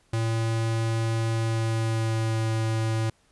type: tone with pitch glide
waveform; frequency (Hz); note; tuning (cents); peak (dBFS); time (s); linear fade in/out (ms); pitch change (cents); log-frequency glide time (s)
square; 113.3 to 111.61; A#2 to A2; -49 to +25; -24; 0.13-3.1; 5; -26; 1.33-2.49
effects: pink hiss -64 dBFS RMS until 3.31 s + resampled to 24000 Hz